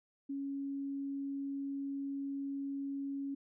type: tone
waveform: sine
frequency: 277.2 Hz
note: C#4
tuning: in tune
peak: -36 dBFS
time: 0.29-3.35 s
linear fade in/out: 10 ms
effects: none